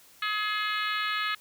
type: harmonic tone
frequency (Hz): 423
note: G#4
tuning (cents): +32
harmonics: 3 / 4 / 5 / 6 / 7 / 8 / 9 / 10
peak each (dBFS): -31 / -33 / -35 / -37 / -38 / -39 / -40 / -41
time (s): 0.22-1.35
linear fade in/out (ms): 5
effects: white hiss -56 dBFS RMS until 1.4 s